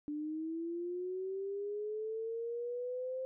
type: linear sweep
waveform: sine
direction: up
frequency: 293.7 to 523.3 Hz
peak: -36 dBFS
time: 0.08-3.25 s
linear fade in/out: 0 ms
effects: none